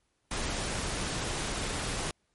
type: noise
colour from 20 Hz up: pink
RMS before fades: -33 dBFS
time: 0.31-2.11 s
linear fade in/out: 2 ms
effects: pink hiss -75 dBFS RMS until 2.34 s + MP3 48 kbps